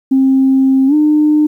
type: tone with pitch glide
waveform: sine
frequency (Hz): 266.2 to 302.3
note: C4 to D#4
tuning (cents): +30 to -50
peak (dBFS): -6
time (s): 0.11-1.47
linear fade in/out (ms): 10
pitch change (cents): +220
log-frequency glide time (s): 0.87-0.94
effects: tanh soft clip ceiling -2 dBFS + 8-bit